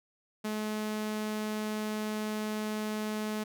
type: tone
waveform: sawtooth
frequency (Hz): 214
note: A3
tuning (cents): -48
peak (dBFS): -28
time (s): 0.44-3.44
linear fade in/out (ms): 10
effects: none